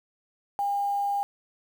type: tone with quantisation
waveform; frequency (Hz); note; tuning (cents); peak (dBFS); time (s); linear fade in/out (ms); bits
sine; 806; G5; +48; -24; 0.59-1.23; 0; 8
effects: none